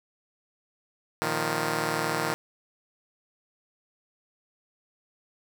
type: chord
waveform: 5% pulse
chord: Bb suspended fourth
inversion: none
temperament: just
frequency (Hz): 116.54 / 155.39 / 174.81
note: Bb2 / Eb3 / F3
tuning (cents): 0 / -2 / +2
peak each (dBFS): -23 / -18 / -22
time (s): 1.22-2.34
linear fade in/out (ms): 0
effects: none